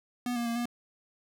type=tone with pitch steps; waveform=square; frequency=245.1 / 236.9 / 233.1 / 239.6 Hz; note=B3 / A#3 / A#3 / A#3; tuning=-13 / +28 / 0 / +48 cents; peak=-30 dBFS; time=0.26-0.656 s; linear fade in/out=2 ms; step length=99 ms; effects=none